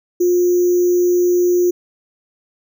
sine tone with sample-and-hold, 354.7 Hz, F4, 27 cents sharp, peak -11 dBFS, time 0.2-1.71 s, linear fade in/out 10 ms, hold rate 6300 Hz, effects none

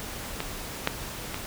clicks, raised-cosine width 0.3 ms, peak -13 / -6 / -15 dBFS, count 3, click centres 0.404 / 0.874 / 1.344 s, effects pink hiss -37 dBFS RMS until 1.46 s

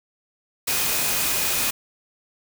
sine tone in noise, 2489 Hz, D#7, in tune, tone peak -34 dBFS, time 0.67-1.71 s, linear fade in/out 10 ms, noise white, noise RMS -23 dBFS, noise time 0.67-1.71 s, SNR -14 dB, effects none

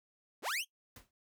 sawtooth linear sweep, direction up, 149 to 3342 Hz, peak -30 dBFS, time 0.42-0.65 s, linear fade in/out 50 ms
pink noise with exponential decay, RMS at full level -48 dBFS, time 0.96-1.11 s, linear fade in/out 2 ms, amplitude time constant 32 ms
effects noise-tail reverb RT60 0.1 s tail -19 dB re dry

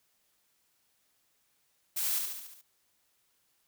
blue noise with echo, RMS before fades -32 dBFS, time 1.96-2.19 s, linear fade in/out 10 ms, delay 71 ms, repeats 6, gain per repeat -4 dB, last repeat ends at 2.616 s, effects white hiss -73 dBFS RMS until 3.67 s

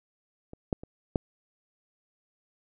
clicks, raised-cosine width 2 ms, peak -29 / -13 / -28 / -11 dBFS, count 4, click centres 0.534 / 0.728 / 0.835 / 1.158 s, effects none

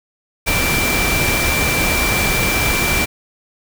sine tone in noise, 2349 Hz, D7, in tune, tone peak -19 dBFS, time 0.46-3.06 s, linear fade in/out 20 ms, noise pink, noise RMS -18 dBFS, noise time 0.46-3.06 s, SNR -4 dB, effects none

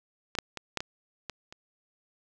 clicks, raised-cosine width 0.2 ms, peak -16 / -8 / -19 / -12 / -16 / -18 / -27 dBFS, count 7, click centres 0.352 / 0.387 / 0.573 / 0.773 / 0.805 / 1.297 / 1.525 s, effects none

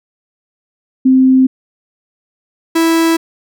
sine / 45% pulse tone pair in turn, 260.8 / 328.6 Hz, C4 / E4, -5 / -5 cents, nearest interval major third, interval 400 cents, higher second, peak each -5 / -9 dBFS, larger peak first, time 1.05-1.47 / 2.75-3.17 s, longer neither, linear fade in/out 10 ms, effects none

